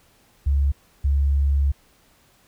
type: tone pair in turn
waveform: sine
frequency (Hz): 70 / 70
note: C#2 / C#2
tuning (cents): +18 / +18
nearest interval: unison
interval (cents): 0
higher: neither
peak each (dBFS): -16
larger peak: neither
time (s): 0.46-0.72 / 1.04-1.72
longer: second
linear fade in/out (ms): 10
effects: pink hiss -58 dBFS RMS until 2.47 s